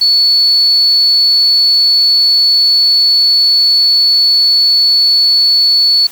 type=tone; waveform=sine; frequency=4430 Hz; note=C#8; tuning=2 cents flat; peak=-6 dBFS; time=0.01-6.07 s; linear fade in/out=5 ms; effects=white hiss -34 dBFS RMS until 6.11 s